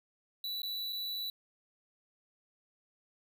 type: tone with dropouts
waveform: square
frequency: 3951 Hz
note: B7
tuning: in tune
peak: -36 dBFS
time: 0.44-1.3 s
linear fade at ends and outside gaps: 2 ms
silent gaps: 0.619-0.631 / 0.925-0.929 s
effects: none